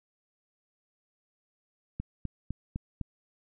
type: click train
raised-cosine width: 5 ms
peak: -21 dBFS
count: 5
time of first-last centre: 2-3.013 s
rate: 3.95 Hz
effects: none